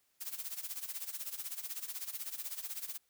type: noise with tremolo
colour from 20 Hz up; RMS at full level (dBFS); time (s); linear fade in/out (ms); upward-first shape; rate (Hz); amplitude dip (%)
blue; -39; 0.2-2.98; 20; sine; 16; 80
effects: white hiss -75 dBFS RMS until 3.09 s